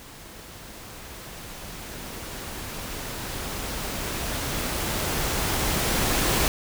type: noise with level ramp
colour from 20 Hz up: pink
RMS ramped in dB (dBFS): -44 to -22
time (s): 0-6.48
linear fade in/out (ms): 0
effects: none